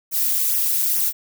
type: noise with flanger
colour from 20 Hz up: violet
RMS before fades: -20 dBFS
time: 0.11-1.13 s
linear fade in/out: 50 ms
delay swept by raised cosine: 0.23 to 3.23 ms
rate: 2.3 Hz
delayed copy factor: -0.95
effects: none